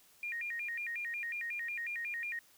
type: tone with vibrato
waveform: sine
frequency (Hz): 2119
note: C7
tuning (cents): +21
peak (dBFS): -36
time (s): 0.23-2.39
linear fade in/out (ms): 2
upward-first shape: square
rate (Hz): 5.5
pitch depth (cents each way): 220
effects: white hiss -64 dBFS RMS until 2.57 s